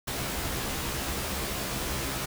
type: noise with comb filter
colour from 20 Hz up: pink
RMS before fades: -32 dBFS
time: 0.07-2.26 s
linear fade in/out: 10 ms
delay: 15 ms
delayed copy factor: +0.8
effects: none